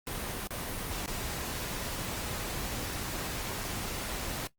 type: noise with dropouts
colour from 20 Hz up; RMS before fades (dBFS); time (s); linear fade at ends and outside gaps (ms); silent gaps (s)
pink; -36; 0.07-4.47; 0; 0.471-0.507 / 1.06-1.078 / 3.634-3.638
effects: noise-tail reverb RT60 0.1 s tail -18 dB re dry + Opus 32 kbps